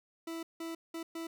40% pulse tone bursts at uneven times, 329.6 Hz, E4, in tune, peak -37 dBFS, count 4, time 0.27-0.43 / 0.6-0.75 / 0.94-1.03 / 1.15-1.27 s, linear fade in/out 5 ms, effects none

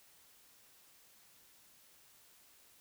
silence, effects white hiss -64 dBFS RMS until 2.8 s

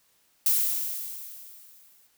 violet noise with exponential decay, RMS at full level -21 dBFS, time 0.46-2.07 s, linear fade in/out 2 ms, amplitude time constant 350 ms, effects white hiss -66 dBFS RMS until 2.17 s

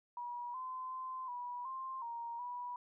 sine tone with pitch steps, 965 / 1028 / 1034 / 976 / 1052 / 936 / 978 Hz, B5 / C6 / C6 / B5 / C6 / A#5 / B5, -40 / -31 / -21 / -21 / +9 / +7 / -17 cents, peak -40 dBFS, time 0.17-2.76 s, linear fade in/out 2 ms, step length 370 ms, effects none

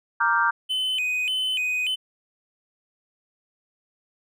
sine chord, G minor seventh, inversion first, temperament equal, 932.3 / 1174.7 / 1396.9 / 1568 Hz, Bb5 / D6 / F6 / G6, 0 / 0 / 0 / 0 cents, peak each -24 / -24 / -24 / -23 dBFS, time 0.2-0.51 s, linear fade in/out 10 ms
triangle tone with vibrato, 2755 Hz, F7, 24 cents flat, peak -21 dBFS, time 0.69-1.96 s, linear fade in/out 20 ms, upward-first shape square, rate 1.7 Hz, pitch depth 170 cents each way
effects none

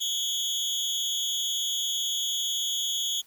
30% pulse tone with amplitude modulation, 3353 Hz, G#7, 16 cents sharp, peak -20 dBFS, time 0-3.22 s, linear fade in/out 20 ms, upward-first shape sine, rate 282 Hz, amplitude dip 90%, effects white hiss -59 dBFS RMS until 3.26 s

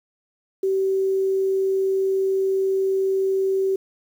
sine tone with quantisation, 384.7 Hz, G4, 33 cents flat, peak -18 dBFS, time 0.63-3.76 s, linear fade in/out 5 ms, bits 8, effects none

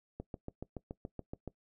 click train, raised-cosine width 2 ms, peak -27 dBFS, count 10, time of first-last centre 0.2-1.477 s, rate 7.05 Hz, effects noise-tail reverb RT60 0.1 s tail -20 dB re dry

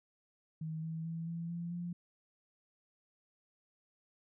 sine tone with pitch steps, 158.7 / 161.66 / 164.68 / 167.75 / 170.88 / 174.07 Hz, D#3 / E3 / E3 / E3 / F3 / F3, +35 / -33 / -1 / +31 / -37 / -5 cents, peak -37 dBFS, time 0.61-1.93 s, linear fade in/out 5 ms, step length 220 ms, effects none

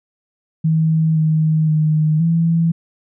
sine tone with pitch steps, 159.6 / 157 / 154.7 / 165.9 Hz, D#3 / D#3 / D#3 / E3, +44 / +16 / -10 / +11 cents, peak -12 dBFS, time 0.64-2.72 s, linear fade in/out 10 ms, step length 520 ms, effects none

